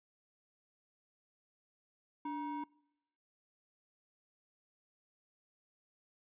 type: ring-modulated tone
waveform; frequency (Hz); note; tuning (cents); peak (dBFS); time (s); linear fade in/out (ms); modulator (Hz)
triangle; 622.3; D#5; 0; -32; 2.25-2.64; 5; 330
effects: noise-tail reverb RT60 0.8 s tail -24 dB re dry + resampled to 8000 Hz